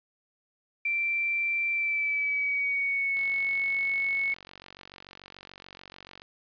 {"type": "tone with pitch glide", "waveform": "sine", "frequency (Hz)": [2349, 2204], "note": ["D7", "C#7"], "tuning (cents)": [0, -11], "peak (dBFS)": -25, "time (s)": [0.85, 4.34], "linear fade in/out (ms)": 5, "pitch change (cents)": -111, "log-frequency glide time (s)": [1.71, 3.14]}
{"type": "click train", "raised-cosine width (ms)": 0.2, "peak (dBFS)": -27, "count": 144, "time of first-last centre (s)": [3.17, 6.219], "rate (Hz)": 46.9}
{"effects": ["resampled to 11025 Hz", "10-bit"]}